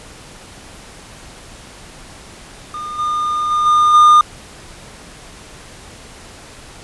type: tone with level steps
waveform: triangle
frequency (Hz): 1214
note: D#6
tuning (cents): -43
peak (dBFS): -22 / -14 / -11 / -7 / -3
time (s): 2.74-4.21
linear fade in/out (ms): 2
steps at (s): 2.98 / 3.5 / 3.65 / 3.93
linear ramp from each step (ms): 20
effects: pink hiss -38 dBFS RMS until 6.83 s + resampled to 24000 Hz